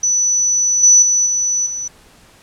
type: tone with level steps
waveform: sine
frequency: 5960 Hz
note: F#8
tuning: 12 cents sharp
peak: -12 / -5 / -11 / -14 / -21 dBFS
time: 0.03-1.88 s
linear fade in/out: 5 ms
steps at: 0.83 / 1.02 / 1.26 / 1.66 s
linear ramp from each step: 5 ms
effects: pink hiss -47 dBFS RMS until 2.42 s + low-pass 11000 Hz 12 dB/octave